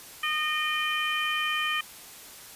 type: harmonic tone with a mistuned harmonic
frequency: 614 Hz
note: D#5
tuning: 23 cents flat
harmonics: 2 / 3 / 4 / 5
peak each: -31 / -31 / -31 / -31 dBFS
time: 0.23-1.81 s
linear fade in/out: 5 ms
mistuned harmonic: 4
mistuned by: -24 cents
effects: white hiss -46 dBFS RMS until 2.55 s + resampled to 32000 Hz